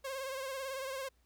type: tone with vibrato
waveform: sawtooth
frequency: 534 Hz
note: C5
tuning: 35 cents sharp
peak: -34 dBFS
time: 0.04-1.09 s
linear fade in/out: 10 ms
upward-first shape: sine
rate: 18 Hz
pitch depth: 52 cents each way
effects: added 60 Hz sine -68 dBFS peak until 1.25 s + pink hiss -75 dBFS RMS until 1.25 s